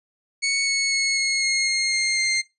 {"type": "tone with pitch steps", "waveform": "20% pulse", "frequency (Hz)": [2217, 2200, 2184, 2168, 2151, 2135, 2119, 2103], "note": ["C#7", "C#7", "C#7", "C#7", "C7", "C7", "C7", "C7"], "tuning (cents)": [0, -14, -26, -39, 47, 34, 21, 8], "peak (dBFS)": -15, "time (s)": [0.42, 2.42], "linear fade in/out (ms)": 20, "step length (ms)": 250, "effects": ["noise-tail reverb RT60 0.2 s tail -19 dB re dry", "resampled to 24000 Hz"]}